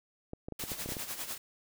clicks, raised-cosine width 2 ms, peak -26 dBFS, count 9, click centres 0.334 / 0.485 / 0.523 / 0.638 / 0.718 / 0.86 / 0.89 / 0.921 / 0.968 s
white noise with tremolo, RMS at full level -37 dBFS, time 0.59-1.38 s, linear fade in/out 5 ms, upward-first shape sine, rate 10 Hz, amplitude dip 65%
effects none

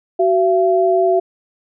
sine tone pair together, 375.9 / 677.6 Hz, F#4 / E5, +27 / +48 cents, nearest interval minor seventh, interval 1021 cents, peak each -14 dBFS, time 0.19-1.2 s, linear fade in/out 10 ms, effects none

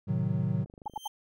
triangle chord, A diminished seventh, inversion none, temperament equal, 110 / 130.81 / 155.56 / 185 Hz, A2 / C3 / Eb3 / Gb3, 0 / 0 / 0 / 0 cents, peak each -30 dBFS, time 0.07-0.65 s, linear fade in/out 20 ms
click train, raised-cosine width 2 ms, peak -36 dBFS, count 11, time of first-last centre 0.58-0.977 s, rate 25.2 Hz
sawtooth tone with exponential growth, 3136 Hz, G7, in tune, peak -35 dBFS, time 0.85-1.08 s, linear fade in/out 5 ms, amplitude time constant 50 ms
sine tone bursts, 848 Hz, G#5, 36 cents sharp, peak -29 dBFS, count 3, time 0.86-1.074 s, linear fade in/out 5 ms, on 20 ms, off 77 ms
effects none

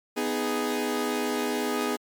sawtooth chord, G# minor, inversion first, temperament equal with one note detuned, 248.7 / 311.1 / 415.3 Hz, B3 / D#4 / G#4, +12 / 0 / 0 cents, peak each -26 / -28 / -25 dBFS, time 0.16-1.97 s, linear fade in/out 20 ms, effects MP3 96 kbps

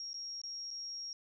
sine tone with dropouts, 5588 Hz, F8, in tune, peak -40 dBFS, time 0-1.13 s, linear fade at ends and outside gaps 1 ms, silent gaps 0.132-0.142 / 0.416-0.436 / 0.706-0.711 s, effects none

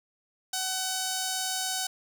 5% pulse tone with notch filter, 753 Hz, F#5, 30 cents sharp, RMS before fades -31 dBFS, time 0.53-1.87 s, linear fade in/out 5 ms, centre 2100 Hz, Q 1.5, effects none

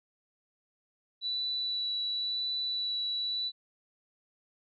sine tone with vibrato, 3951 Hz, B7, in tune, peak -30 dBFS, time 1.21-3.52 s, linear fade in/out 50 ms, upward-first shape sine, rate 0.94 Hz, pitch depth 9 cents each way, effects none

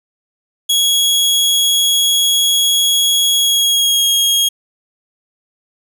sawtooth tone with pitch glide, 3329 to 3270 Hz, G#7 to G#7, +3 to -28 cents, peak -8 dBFS, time 0.69-4.49 s, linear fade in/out 10 ms, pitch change -31 cents, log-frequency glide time 3.36-4.06 s, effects none

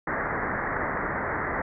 white low-pass noise, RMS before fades -29 dBFS, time 0.07-1.62 s, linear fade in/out 5 ms, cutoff 2000 Hz, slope 96 dB/octave, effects none

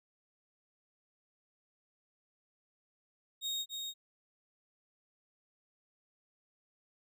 35% pulse tone with echo, 3729 Hz, A#7, in tune, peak -32 dBFS, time 3.41-3.66 s, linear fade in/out 50 ms, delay 280 ms, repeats 1, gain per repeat -4 dB, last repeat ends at 3.94 s, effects none

